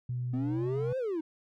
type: tone with pitch glide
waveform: sine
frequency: 123.47 to 129.68 Hz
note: B2 to C3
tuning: 0 to -15 cents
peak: -30 dBFS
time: 0.09-0.93 s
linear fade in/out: 5 ms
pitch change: +85 cents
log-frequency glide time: 0.47-0.66 s
type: exponential two-way sweep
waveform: triangle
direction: up then down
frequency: 246.9 to 535 to 304.7 Hz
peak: -27 dBFS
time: 0.33-1.21 s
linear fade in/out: 10 ms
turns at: 0.98 s
effects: tanh soft clip ceiling -24 dBFS